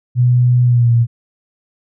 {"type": "tone with pitch glide", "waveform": "sine", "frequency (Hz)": [123.47, 117.62], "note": ["B2", "A#2"], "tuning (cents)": [0, 16], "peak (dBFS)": -8, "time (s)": [0.15, 1.07], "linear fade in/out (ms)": 50, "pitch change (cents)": -84, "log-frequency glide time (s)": [0.64, 0.92], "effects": []}